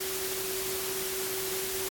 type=tone in noise; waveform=sine; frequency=380 Hz; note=F#4; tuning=46 cents sharp; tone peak=-36 dBFS; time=0-1.89 s; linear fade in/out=10 ms; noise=white; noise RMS=-34 dBFS; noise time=0-1.89 s; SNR=-5 dB; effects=AAC 64 kbps